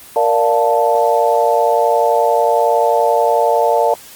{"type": "chord", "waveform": "sine", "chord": "Bb major seventh", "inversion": "none", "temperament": "equal", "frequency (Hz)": [466.2, 587.3, 698.5, 880], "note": ["Bb4", "D5", "F5", "A5"], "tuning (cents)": [0, 0, 0, 0], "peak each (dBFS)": -16, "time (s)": [0.16, 3.94], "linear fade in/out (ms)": 2, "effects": ["white hiss -38 dBFS RMS until 4.15 s", "Opus 24 kbps"]}